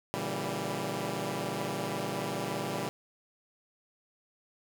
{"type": "chord", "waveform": "10% pulse", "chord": "A# diminished seventh", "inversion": "none", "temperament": "equal with one note detuned", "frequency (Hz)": [116.54, 141.75, 164.81, 196], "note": ["A#2", "C#3", "E3", "G3"], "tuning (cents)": [0, 39, 0, 0], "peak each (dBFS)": [-31, -30, -30, -28], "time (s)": [0.14, 2.89], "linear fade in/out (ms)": 0, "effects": []}